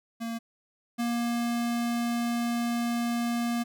square tone pair in turn, 230 / 236.5 Hz, A#3 / A#3, -23 / +25 cents, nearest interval unison, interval 48 cents, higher second, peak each -32 / -27 dBFS, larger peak second, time 0.2-0.39 / 0.98-3.64 s, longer second, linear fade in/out 20 ms, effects none

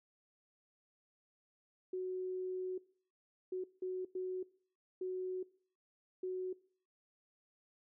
sine tone bursts at uneven times, 370 Hz, F#4, in tune, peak -36 dBFS, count 6, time 1.93-2.78 / 3.52-3.64 / 3.82-4.05 / 4.15-4.43 / 5.01-5.43 / 6.23-6.53 s, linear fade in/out 5 ms, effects noise-tail reverb RT60 0.5 s tail -21 dB re dry

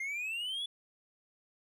triangle exponential sweep, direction up, 2093 to 3464 Hz, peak -33 dBFS, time 0-0.66 s, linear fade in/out 5 ms, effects none

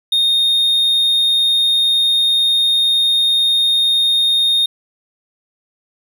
triangle tone, 3689 Hz, A#7, 19 cents flat, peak -10 dBFS, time 0.12-4.66 s, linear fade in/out 5 ms, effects none

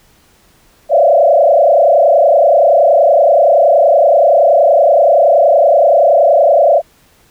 sine tone with frequency modulation, 622.3 Hz, D#5, in tune, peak -5 dBFS, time 0.89-6.82 s, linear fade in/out 50 ms, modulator 30.6 Hz, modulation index 2.5, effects pink hiss -50 dBFS RMS until 7.3 s

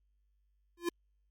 square tone with exponential growth, 344.7 Hz, F4, 23 cents flat, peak -28 dBFS, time 0.77-0.89 s, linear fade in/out 5 ms, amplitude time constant 25 ms, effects added 50 Hz sine -70 dBFS peak until 1.3 s + Opus 48 kbps

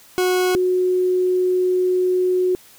40% pulse / sine tone pair in turn, 366 / 366 Hz, F#4 / F#4, -19 / -19 cents, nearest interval unison, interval 0 cents, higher neither, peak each -15 / -15 dBFS, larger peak neither, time 0.18-0.55 / 0.55-2.55 s, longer second, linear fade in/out 0 ms, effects white hiss -48 dBFS RMS until 2.78 s

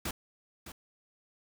pink noise with echo, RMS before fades -35 dBFS, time 0.05-0.11 s, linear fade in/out 5 ms, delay 610 ms, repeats 1, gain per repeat -11 dB, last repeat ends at 0.72 s, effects none

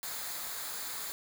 white noise with comb filter, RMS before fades -39 dBFS, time 0.03-1.12 s, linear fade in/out 0 ms, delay 0.35 ms, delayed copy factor -0.55, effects none

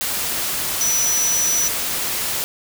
sine tone in noise, 5920 Hz, F#8, in tune, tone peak -17 dBFS, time 0.81-1.68 s, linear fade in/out 0 ms, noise white, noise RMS -23 dBFS, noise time 0.01-2.44 s, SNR +3 dB, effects none

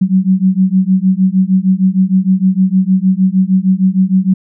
sine beating tone pair, 185 / 191.5 Hz, F#3 / G3, 0 / -40 cents, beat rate 6.5 Hz, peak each -11 dBFS, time 0.01-4.34 s, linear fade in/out 10 ms, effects none

